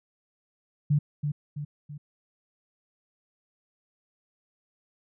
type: tone with echo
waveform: sine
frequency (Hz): 146.83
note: D3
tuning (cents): 0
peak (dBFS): -19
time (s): 0.9-0.99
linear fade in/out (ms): 10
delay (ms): 330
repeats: 3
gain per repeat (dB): -6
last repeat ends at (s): 1.98
effects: none